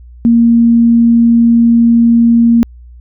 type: tone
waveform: sine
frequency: 233.1 Hz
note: A#3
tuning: in tune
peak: -4 dBFS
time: 0.25-2.63 s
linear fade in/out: 0 ms
effects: added 60 Hz sine -32 dBFS peak until 3 s